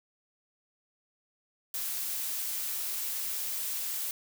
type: noise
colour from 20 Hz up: blue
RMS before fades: -34 dBFS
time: 1.74-4.11 s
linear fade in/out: 2 ms
effects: none